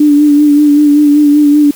sine tone with vibrato, 293.7 Hz, D4, in tune, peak -3 dBFS, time 0-1.71 s, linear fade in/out 5 ms, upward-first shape sine, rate 5.2 Hz, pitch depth 31 cents each way, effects white hiss -33 dBFS RMS until 1.75 s

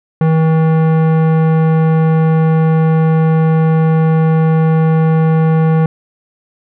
sine tone with tanh clipping, 160.1 Hz, D#3, 50 cents sharp, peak -10 dBFS, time 0.21-5.86 s, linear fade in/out 2 ms, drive 17 dB, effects none

